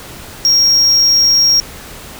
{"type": "tone", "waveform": "triangle", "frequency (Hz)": 5588, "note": "F8", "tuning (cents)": 0, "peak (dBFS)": -6, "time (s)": [0.45, 1.6], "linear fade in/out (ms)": 0, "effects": ["pink hiss -32 dBFS RMS until 2.19 s"]}